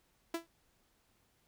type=tone with exponential decay; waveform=sawtooth; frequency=333.7 Hz; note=E4; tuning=21 cents sharp; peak=-28 dBFS; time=0.34-0.47 s; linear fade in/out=5 ms; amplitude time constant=27 ms; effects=pink hiss -73 dBFS RMS until 1.47 s